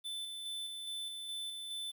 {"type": "tone with tremolo", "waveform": "square", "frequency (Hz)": 3520, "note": "A7", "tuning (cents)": 0, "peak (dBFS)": -39, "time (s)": [0.04, 1.92], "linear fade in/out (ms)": 20, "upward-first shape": "square", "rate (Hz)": 2.4, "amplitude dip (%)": 30, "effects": ["11-bit"]}